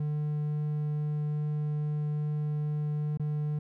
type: tone with dropouts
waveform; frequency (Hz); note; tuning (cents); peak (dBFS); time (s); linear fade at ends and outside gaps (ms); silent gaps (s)
triangle; 149.8; D3; +35; -26; 0-3.59; 5; 3.174-3.196
effects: none